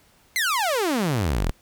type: exponential sweep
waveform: sawtooth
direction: down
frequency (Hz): 2133 to 34.74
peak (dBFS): -17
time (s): 0.36-1.51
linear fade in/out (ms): 0
effects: pink hiss -58 dBFS RMS until 1.61 s